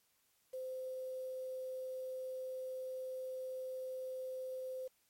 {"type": "tone with quantisation", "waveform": "sine", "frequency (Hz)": 516, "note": "C5", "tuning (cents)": -24, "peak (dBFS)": -40, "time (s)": [0.53, 4.88], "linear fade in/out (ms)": 10, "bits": 10, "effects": ["white hiss -75 dBFS RMS until 5.09 s", "MP3 64 kbps"]}